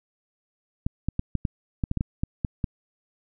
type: clicks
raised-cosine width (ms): 5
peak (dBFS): -12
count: 12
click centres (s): 0.865 / 1.086 / 1.194 / 1.353 / 1.452 / 1.838 / 1.914 / 1.973 / 2.009 / 2.235 / 2.448 / 2.642
effects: none